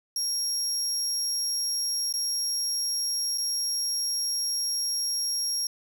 30% pulse tone with dropouts, 5588 Hz, F8, in tune, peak -22 dBFS, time 0.16-5.67 s, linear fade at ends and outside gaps 2 ms, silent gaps 2.126-2.138 / 3.376-3.381 s, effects none

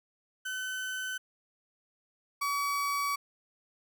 35% pulse tone pair in turn, 1518 / 1137.2 Hz, F#6 / C#6, +44 / +44 cents, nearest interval perfect fourth, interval 500 cents, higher first, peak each -32 / -27 dBFS, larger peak second, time 0.45-1.18 / 2.41-3.16 s, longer second, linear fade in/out 10 ms, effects none

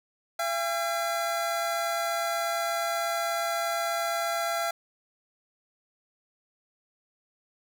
25% pulse tone pair together, 678.6 / 807 Hz, F5 / G#5, -50 / -50 cents, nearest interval minor third, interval 300 cents, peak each -24 / -30 dBFS, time 0.39-4.71 s, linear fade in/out 5 ms, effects none

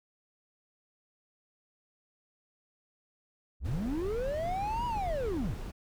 triangle linear two-way sweep, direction up then down, 43.65 to 982 to 43.65 Hz, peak -29 dBFS, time 3.6-5.57 s, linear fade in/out 50 ms, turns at 4.86 s
brown noise, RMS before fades -38 dBFS, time 3.64-5.72 s, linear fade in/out 20 ms
effects none

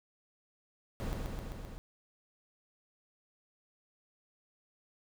brown noise with echo, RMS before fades -36 dBFS, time 1-1.13 s, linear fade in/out 0 ms, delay 130 ms, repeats 5, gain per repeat -2 dB, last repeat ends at 1.78 s, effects none

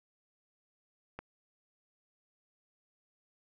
click, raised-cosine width 0.5 ms, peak -26 dBFS, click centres 1.19 s, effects none

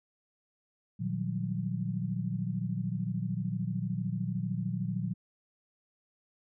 sine tone cluster, 118 / 153.7 / 180.1 / 193.4 Hz, A#2 / D#3 / F#3 / G3, +22 / -21 / -46 / -23 cents, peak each -35 / -37 / -34 / -39 dBFS, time 0.99-5.14 s, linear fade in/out 20 ms, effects none

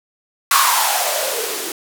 violet noise with band-pass filter sweep, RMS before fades -18 dBFS, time 0.51-1.72 s, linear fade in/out 2 ms, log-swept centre 1200 to 330 Hz, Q 8, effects none

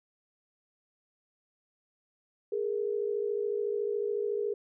sine tone pair together, 412.3 / 466.2 Hz, G#4 / A#4, -13 / 0 cents, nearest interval major second, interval 213 cents, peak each -30 / -33 dBFS, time 2.52-4.54 s, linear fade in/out 5 ms, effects none

